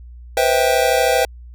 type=chord; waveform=square; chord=C major seventh; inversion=third; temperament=just; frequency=490.5 / 523.3 / 654.1 / 784.9 Hz; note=B4 / C5 / E5 / G5; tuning=-12 / 0 / -14 / +2 cents; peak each=-20 dBFS; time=0.37-1.25 s; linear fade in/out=2 ms; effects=added 60 Hz sine -35 dBFS peak until 1.54 s